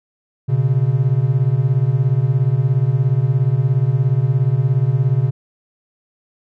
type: beating tone pair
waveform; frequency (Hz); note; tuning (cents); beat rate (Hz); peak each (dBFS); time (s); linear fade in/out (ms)
triangle; 122 / 139; B2 / C#3; -21 / +5; 17; -14; 0.48-5.31; 20
effects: none